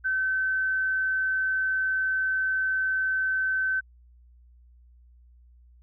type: tone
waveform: sine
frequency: 1533 Hz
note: G6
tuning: 39 cents flat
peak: -23 dBFS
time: 0.04-3.81 s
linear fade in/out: 20 ms
effects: added 60 Hz sine -52 dBFS peak until 5.82 s